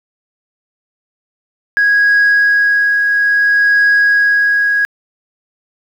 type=tone with tremolo; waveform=sine; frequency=1653 Hz; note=G#6; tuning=9 cents flat; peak=-5 dBFS; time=1.77-4.85 s; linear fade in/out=0 ms; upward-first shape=triangle; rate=0.59 Hz; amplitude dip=40%; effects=tanh soft clip ceiling -5 dBFS + 7-bit